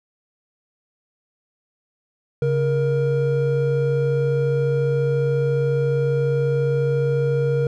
triangle tone pair together, 138.59 / 470.2 Hz, C#3 / A#4, 0 / +15 cents, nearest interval octave + major sixth, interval 2115 cents, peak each -18 dBFS, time 2.42-7.67 s, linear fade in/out 2 ms, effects none

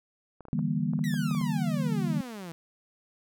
clicks, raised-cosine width 1 ms, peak -31 dBFS, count 10, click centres 0.407 / 0.453 / 0.484 / 0.591 / 0.935 / 0.991 / 1.141 / 1.311 / 1.349 / 1.413 s
sine chord, E half-diminished seventh, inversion third, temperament just, 148.33 / 164.81 / 197.78 / 237.3 Hz, D3 / E3 / G3 / Bb3, +18 / 0 / +16 / +31 cents, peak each -31 dBFS, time 0.53-2.21 s, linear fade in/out 0 ms
sawtooth exponential sweep, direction down, 2000 to 160 Hz, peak -34 dBFS, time 1.04-2.52 s, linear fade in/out 0 ms
effects none

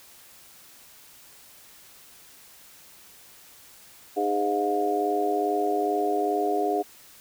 harmonic tone with a mistuned harmonic, 102.3 Hz, G#2, 26 cents flat, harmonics 3 / 4 / 5 / 6 / 7, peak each -30 / -26 / -36 / -34 / -26 dBFS, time 4.16-6.83 s, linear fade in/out 20 ms, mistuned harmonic 6, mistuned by +55 cents, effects white hiss -51 dBFS RMS until 7.2 s

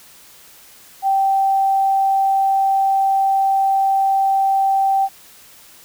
sine tone, 779 Hz, G5, 11 cents flat, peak -13 dBFS, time 1.02-5.09 s, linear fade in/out 50 ms, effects white hiss -45 dBFS RMS until 5.84 s

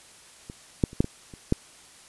clicks, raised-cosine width 3 ms, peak -25 / -7 / -29 / -6 / -17 / -29 / -7 dBFS, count 7, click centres 0.499 / 0.838 / 0.931 / 1.005 / 1.044 / 1.338 / 1.524 s, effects white hiss -51 dBFS RMS until 2.08 s + resampled to 24000 Hz

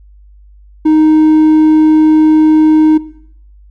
sine tone with hard clipping, 311.1 Hz, D#4, in tune, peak -6 dBFS, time 0.85-2.98 s, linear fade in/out 10 ms, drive 3 dB, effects noise-tail reverb RT60 0.7 s tail -18 dB re dry + added 50 Hz sine -37 dBFS peak until 3.7 s

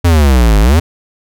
square exponential two-way sweep, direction down then up, 89.1 to 49.82 to 89.1 Hz, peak -6 dBFS, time 0.04-0.8 s, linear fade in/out 10 ms, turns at 0.59 s, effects none

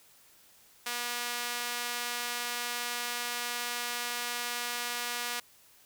sawtooth tone with high-pass filter, 241.2 Hz, B3, 41 cents flat, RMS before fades -35 dBFS, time 0.86-5.4 s, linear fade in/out 5 ms, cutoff 1300 Hz, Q 0.52, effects white hiss -60 dBFS RMS until 5.85 s

